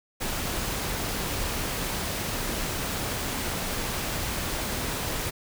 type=noise; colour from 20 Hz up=pink; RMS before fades=-30 dBFS; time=0.2-5.31 s; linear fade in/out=20 ms; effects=none